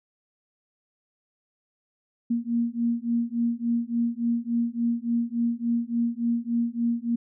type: beating tone pair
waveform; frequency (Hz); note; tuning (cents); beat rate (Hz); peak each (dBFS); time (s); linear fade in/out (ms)
sine; 233.1 / 236.6; A#3 / A#3; 0 / +26; 3.5; -26; 2.3-7.16; 10
effects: none